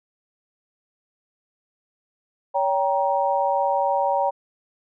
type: chord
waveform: sine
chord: G diminished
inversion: second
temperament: just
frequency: 564.5 / 784 / 940.8 Hz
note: Db5 / G5 / Bb5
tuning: +31 / 0 / +16 cents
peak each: -23 dBFS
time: 2.54-4.31 s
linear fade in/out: 20 ms
effects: none